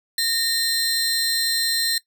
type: tone pair together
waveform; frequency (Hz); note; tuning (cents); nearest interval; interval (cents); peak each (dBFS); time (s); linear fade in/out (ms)
sawtooth; 1836 / 4122; A#6 / C8; -27 / -27; octave + major second; 1400; -23 / -18; 0.18-1.98; 2
effects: noise-tail reverb RT60 0.1 s tail -18 dB re dry